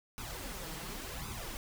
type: noise with flanger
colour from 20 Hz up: pink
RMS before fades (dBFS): -42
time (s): 0.18-1.57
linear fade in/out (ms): 0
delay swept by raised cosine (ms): 0.8 to 6.3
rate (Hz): 0.91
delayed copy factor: +0.75
effects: none